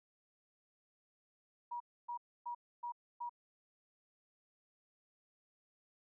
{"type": "tone bursts", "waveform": "sine", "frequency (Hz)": 958, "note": "A#5", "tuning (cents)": 47, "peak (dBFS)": -39, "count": 5, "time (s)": [1.71, 3.295], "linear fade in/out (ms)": 10, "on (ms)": 93, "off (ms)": 280, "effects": []}